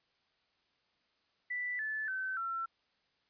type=tone with pitch steps; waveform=sine; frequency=1975.5 / 1739.8 / 1532.1 / 1349.3 Hz; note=B6 / A6 / G6 / E6; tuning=0 / -20 / -40 / +40 cents; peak=-34 dBFS; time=1.5-2.66 s; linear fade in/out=10 ms; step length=290 ms; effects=white hiss -75 dBFS RMS until 3.29 s + resampled to 11025 Hz